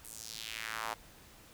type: tone with high-pass filter sweep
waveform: square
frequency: 55.7 Hz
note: A1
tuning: 22 cents sharp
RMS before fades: -42 dBFS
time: 0.04-0.94 s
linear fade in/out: 5 ms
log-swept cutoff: 10000 to 810 Hz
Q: 2
effects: pink hiss -57 dBFS RMS until 1.53 s